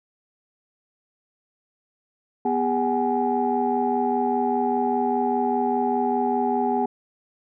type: tone cluster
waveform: sine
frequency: 246.5 / 406.5 / 753 / 838 Hz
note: B3 / G#4 / F#5 / G#5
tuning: -3 / -37 / +30 / +15 cents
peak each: -25 dBFS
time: 2.45-6.86 s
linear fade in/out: 5 ms
effects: tanh soft clip ceiling -10 dBFS